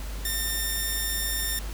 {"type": "tone", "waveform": "5% pulse", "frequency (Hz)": 1810, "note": "A6", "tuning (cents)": 48, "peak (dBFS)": -16, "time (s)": [0.25, 1.59], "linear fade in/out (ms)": 2, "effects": ["added 50 Hz sine -32 dBFS peak until 1.73 s", "pink hiss -42 dBFS RMS until 1.73 s"]}